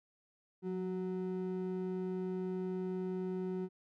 triangle ring-modulated tone, 277.2 Hz, C#4, in tune, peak -30 dBFS, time 0.62-3.69 s, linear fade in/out 50 ms, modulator 94.8 Hz, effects none

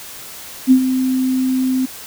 sine tone with ADSR envelope, 258.9 Hz, C4, 18 cents flat, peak -4 dBFS, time 0.67-1.86 s, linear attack 42 ms, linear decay 84 ms, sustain -10 dB, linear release 11 ms, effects white hiss -34 dBFS RMS until 2.06 s

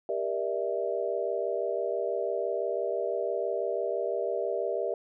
sine chord, E half-diminished seventh, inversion first, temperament just, 395.6 / 474.7 / 593.3 / 659.3 Hz, G4 / Bb4 / D5 / E5, +16 / +31 / +18 / 0 cents, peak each -33 dBFS, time 0.09-4.94 s, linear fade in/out 2 ms, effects none

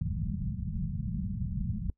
white low-pass noise, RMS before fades -33 dBFS, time 0.01-1.9 s, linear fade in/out 2 ms, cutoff 210 Hz, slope 96 dB/octave, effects noise-tail reverb RT60 0.1 s tail -23 dB re dry

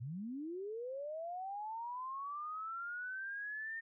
sine linear sweep, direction up, 109.2 to 1831 Hz, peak -40 dBFS, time 0-3.81 s, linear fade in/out 20 ms, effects none

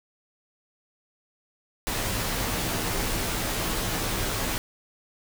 pink noise with comb filter, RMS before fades -28 dBFS, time 1.87-4.58 s, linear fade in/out 0 ms, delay 14 ms, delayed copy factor -0.55, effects none

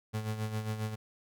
35% pulse tone with tremolo, 108.5 Hz, A2, 24 cents flat, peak -29 dBFS, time 0.13-0.96 s, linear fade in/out 20 ms, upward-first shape sine, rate 7.4 Hz, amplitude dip 60%, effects none

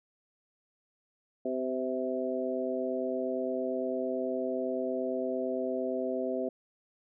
harmonic tone with a mistuned harmonic, 128.6 Hz, C3, 30 cents flat, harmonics 2 / 3 / 4 / 5, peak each -35 / -35 / -35 / -35 dBFS, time 1.45-6.49 s, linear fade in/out 5 ms, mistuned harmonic 5, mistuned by +24 cents, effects none

